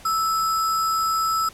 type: tone with sample-and-hold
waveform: sine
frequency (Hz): 1313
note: E6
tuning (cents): -7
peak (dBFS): -19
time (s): 0.05-1.49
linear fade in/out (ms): 5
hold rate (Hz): 6300
effects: pink hiss -46 dBFS RMS until 1.53 s + low-pass 12000 Hz 12 dB/octave